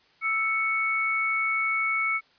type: tone pair together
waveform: sine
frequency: 1317.1 / 2217 Hz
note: E6 / C#7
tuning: -2 / 0 cents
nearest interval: major sixth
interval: 902 cents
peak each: -29 / -24 dBFS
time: 0.21-2.21 s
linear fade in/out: 50 ms
effects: white hiss -61 dBFS RMS until 2.38 s + resampled to 11025 Hz